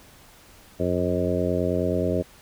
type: harmonic tone with a mistuned harmonic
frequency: 89.4 Hz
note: F2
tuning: 41 cents sharp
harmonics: 1 / 2 / 3 / 4 / 5 / 6 / 7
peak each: -29 / -29 / -29 / -29 / -29 / -29 / -29 dBFS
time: 0.79-2.23 s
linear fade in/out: 20 ms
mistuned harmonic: 1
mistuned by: +23 cents
effects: pink hiss -51 dBFS RMS until 2.41 s